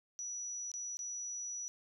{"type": "tone with dropouts", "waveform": "sine", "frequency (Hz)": 5880, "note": "F#8", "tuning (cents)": -12, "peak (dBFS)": -39, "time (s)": [0.19, 1.68], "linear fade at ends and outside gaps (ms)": 0, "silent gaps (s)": [[0.716, 0.739], [0.97, 0.991]], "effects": []}